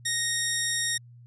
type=tone; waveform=10% pulse; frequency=1864.7 Hz; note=A#6; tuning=in tune; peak=-16 dBFS; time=0.05-0.98 s; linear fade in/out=10 ms; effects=added 120 Hz sine -47 dBFS peak until 1.26 s + resampled to 24000 Hz